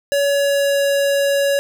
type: tone with pitch glide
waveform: square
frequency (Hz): 565 to 560.8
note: C#5 to C#5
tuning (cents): +33 to +20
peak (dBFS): -15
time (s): 0.12-1.59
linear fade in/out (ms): 0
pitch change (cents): -13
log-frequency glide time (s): 0.24-0.83
effects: none